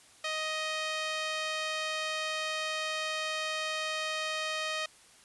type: tone with band-pass filter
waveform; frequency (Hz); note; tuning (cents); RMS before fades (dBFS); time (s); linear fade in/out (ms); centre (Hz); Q
sawtooth; 625; D#5; +8; -34; 0.24-4.86; 5; 3000; 0.85
effects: white hiss -58 dBFS RMS until 5.24 s + resampled to 24000 Hz